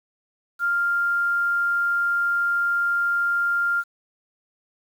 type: tone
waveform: sine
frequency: 1396.9 Hz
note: F6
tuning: in tune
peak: -19 dBFS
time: 0.59-3.84 s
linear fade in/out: 50 ms
effects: 8-bit